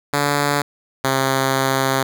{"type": "tone pair in turn", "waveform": "5% pulse", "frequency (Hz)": [144, 133.95], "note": ["D3", "C3"], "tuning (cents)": [-34, 41], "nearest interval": "minor second", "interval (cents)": 125, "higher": "first", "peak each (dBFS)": -5, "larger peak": "neither", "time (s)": [[0.13, 0.62], [1.04, 2.03]], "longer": "second", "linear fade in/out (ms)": 5, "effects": []}